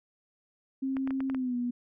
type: tone with pitch glide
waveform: sine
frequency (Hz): 267 to 243.4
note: C4 to B3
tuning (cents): +35 to -25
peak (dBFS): -28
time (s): 0.82-1.71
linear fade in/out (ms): 10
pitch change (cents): -160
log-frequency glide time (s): 1.31-1.56
type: clicks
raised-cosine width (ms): 0.5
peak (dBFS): -25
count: 6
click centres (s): 0.968 / 1.075 / 1.107 / 1.205 / 1.299 / 1.347
effects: none